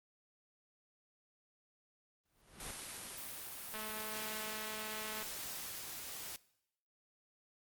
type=noise with exponential growth; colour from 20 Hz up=pink; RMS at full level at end=-43 dBFS; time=2.25-2.71 s; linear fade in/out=5 ms; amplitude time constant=98 ms
type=noise with tremolo; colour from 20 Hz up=white; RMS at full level=-44 dBFS; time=2.6-6.36 s; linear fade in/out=0 ms; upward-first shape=sine; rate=0.8 Hz; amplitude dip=25%
type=click train; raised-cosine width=0.3 ms; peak=-29 dBFS; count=322; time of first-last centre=3.74-5.226 s; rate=216 Hz
effects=noise-tail reverb RT60 0.8 s tail -21 dB re dry + Opus 32 kbps